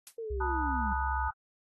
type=noise with exponential decay; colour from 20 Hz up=blue; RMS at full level=-39 dBFS; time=0.07-0.17 s; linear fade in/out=0 ms; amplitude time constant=20 ms
type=linear sweep; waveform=sine; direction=down; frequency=466.2 to 192 Hz; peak=-35 dBFS; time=0.18-0.93 s; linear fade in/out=5 ms
type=tone with pitch glide; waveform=sine; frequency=65.41 to 66.71 Hz; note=C2 to C2; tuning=0 to +34 cents; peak=-32 dBFS; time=0.3-1.29 s; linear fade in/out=10 ms; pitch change=+34 cents; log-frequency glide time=0.4-0.91 s
type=chord; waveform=sine; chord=B dominant seventh; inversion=third; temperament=equal with one note detuned; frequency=880 / 964.6 / 1244.5 / 1480 Hz; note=A5 / B5 / D#6 / F#6; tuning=0 / -41 / 0 / 0 cents; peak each=-33 / -37 / -37 / -37 dBFS; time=0.4-1.31 s; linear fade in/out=10 ms
effects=AAC 32 kbps